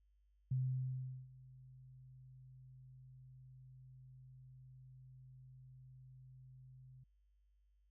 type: tone with ADSR envelope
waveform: sine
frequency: 129.2 Hz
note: C3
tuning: 21 cents flat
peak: -33 dBFS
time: 0.51-7.04 s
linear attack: 6 ms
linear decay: 760 ms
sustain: -23 dB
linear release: 8 ms
effects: added 50 Hz sine -70 dBFS peak until 7.9 s